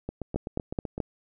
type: two click trains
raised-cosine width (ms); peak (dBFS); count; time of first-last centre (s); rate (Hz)
2; -19 / -14; 8 / 4; 0.09-0.979 / 0.36-1.002; 7.87 / 4.67
effects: none